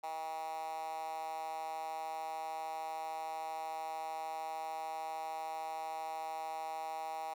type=tone with high-pass filter; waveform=10% pulse; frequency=159.6 Hz; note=D#3; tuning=44 cents sharp; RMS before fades=-41 dBFS; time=0.03-7.34 s; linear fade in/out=10 ms; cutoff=790 Hz; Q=5.5; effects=none